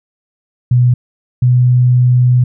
sine tone pair in turn, 123.47 / 124.54 Hz, B2 / B2, 0 / +15 cents, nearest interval unison, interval 15 cents, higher second, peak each -6 dBFS, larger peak neither, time 0.71-0.94 / 1.42-2.44 s, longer second, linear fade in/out 5 ms, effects none

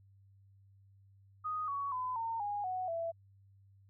sine tone with pitch steps, 1244.5 / 1121.6 / 1010.8 / 911 / 821.1 / 740 / 666.9 Hz, D#6 / C#6 / B5 / A#5 / G#5 / F#5 / E5, 0 / +20 / +40 / -40 / -20 / 0 / +20 cents, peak -34 dBFS, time 1.44-3.12 s, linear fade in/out 20 ms, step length 240 ms, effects added 98 Hz sine -60 dBFS peak until 3.89 s

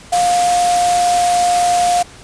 sine tone in noise, 707 Hz, F5, 21 cents sharp, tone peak -11 dBFS, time 0.12-2.03 s, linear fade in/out 10 ms, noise white, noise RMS -21 dBFS, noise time 0.12-2.03 s, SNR +7 dB, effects pink hiss -39 dBFS RMS until 2.23 s + resampled to 22050 Hz

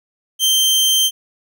sawtooth tone, 3136 Hz, G7, in tune, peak -9 dBFS, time 0.39-1.11 s, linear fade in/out 50 ms, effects none

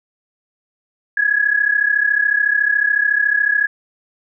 sine tone pair together, 1660 / 1693.9 Hz, G#6 / G#6, -1 / +34 cents, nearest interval unison, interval 35 cents, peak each -16 dBFS, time 1.17-3.67 s, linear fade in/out 5 ms, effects none

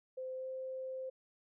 sine tone with pitch glide, 517 to 521.5 Hz, C5 to C5, -21 to -6 cents, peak -39 dBFS, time 0.17-1.1 s, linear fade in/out 10 ms, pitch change +15 cents, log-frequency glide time 0.35-0.47 s, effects none

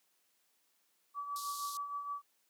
sine tone with tremolo, 1148 Hz, D6, 40 cents flat, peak -35 dBFS, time 1.14-2.22 s, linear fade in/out 50 ms, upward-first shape triangle, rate 6.4 Hz, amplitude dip 60%
pink band-pass noise, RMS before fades -46 dBFS, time 1.36-1.77 s, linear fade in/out 0 ms, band 3800 to 14000 Hz, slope 48 dB/octave
effects white hiss -75 dBFS RMS until 2.49 s + high-pass 200 Hz 12 dB/octave

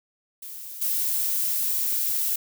violet noise with level steps, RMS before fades -38 / -25 dBFS, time 0.42-2.36 s, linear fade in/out 5 ms, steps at 0.81 s, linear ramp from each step 10 ms, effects none

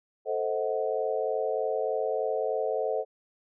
sine chord, A diminished seventh, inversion none, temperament equal with one note detuned, 440 / 523.3 / 633.9 / 740 Hz, A4 / C5 / Eb5 / Gb5, 0 / 0 / +32 / 0 cents, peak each -30 / -31 / -32 / -35 dBFS, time 0.25-3.05 s, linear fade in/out 50 ms, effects none

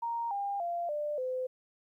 sine tone with pitch steps, 932.3 / 802.3 / 690.4 / 594.1 / 511.3 Hz, A#5 / G5 / F5 / D5 / C5, 0 / +40 / -20 / +20 / -40 cents, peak -31 dBFS, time 0.02-1.47 s, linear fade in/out 10 ms, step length 290 ms, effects 12-bit

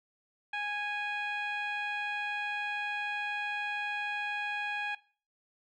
15% pulse tone with low-pass filter, 827 Hz, G#5, 8 cents flat, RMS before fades -35 dBFS, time 0.53-4.95 s, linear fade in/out 5 ms, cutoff 2500 Hz, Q 1.6, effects noise-tail reverb RT60 0.4 s tail -19 dB re dry

